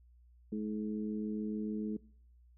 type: harmonic tone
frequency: 106.8 Hz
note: G#2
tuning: 49 cents sharp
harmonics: 2 / 3 / 4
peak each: -35 / -42 / -44 dBFS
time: 0.52-1.97 s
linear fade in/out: 5 ms
effects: noise-tail reverb RT60 0.6 s tail -22 dB re dry + added 60 Hz sine -59 dBFS peak until 2.57 s